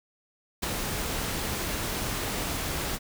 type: noise with ADSR envelope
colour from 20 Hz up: pink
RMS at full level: -27 dBFS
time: 0.62-2.99 s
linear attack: 15 ms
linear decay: 15 ms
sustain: -4 dB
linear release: 42 ms
effects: none